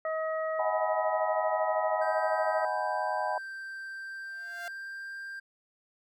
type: harmonic tone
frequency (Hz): 635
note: D#5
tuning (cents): +35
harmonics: 1 / 2 / 3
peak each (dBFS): -30 / -36 / -40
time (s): 0.05-2.65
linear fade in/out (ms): 2
type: chord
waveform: sine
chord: G# minor seventh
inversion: second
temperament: equal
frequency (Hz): 622.3 / 740 / 830.6 / 987.8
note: D#5 / F#5 / G#5 / B5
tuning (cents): 0 / 0 / 0 / 0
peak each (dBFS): -34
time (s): 0.59-3.38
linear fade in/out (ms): 2
type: tone with pitch glide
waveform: triangle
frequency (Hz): 1568 to 1587.1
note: G6 to G6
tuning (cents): 0 to +21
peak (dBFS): -36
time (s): 2.01-5.4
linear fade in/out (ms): 10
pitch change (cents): +21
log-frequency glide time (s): 3.89-5.15
type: tone with exponential growth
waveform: sawtooth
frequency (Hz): 695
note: F5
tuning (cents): -9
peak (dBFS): -33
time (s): 4.22-4.68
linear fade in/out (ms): 2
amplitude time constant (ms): 99
effects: none